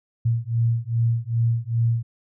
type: beating tone pair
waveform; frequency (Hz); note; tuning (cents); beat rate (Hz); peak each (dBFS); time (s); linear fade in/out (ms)
sine; 114.9 / 117.4; A#2 / A#2; -25 / +13; 2.5; -22; 0.25-2.03; 10
effects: none